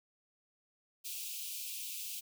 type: high-pass noise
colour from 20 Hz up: white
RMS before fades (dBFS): -42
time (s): 1.04-2.21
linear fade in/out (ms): 20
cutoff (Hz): 2400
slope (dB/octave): 96
effects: none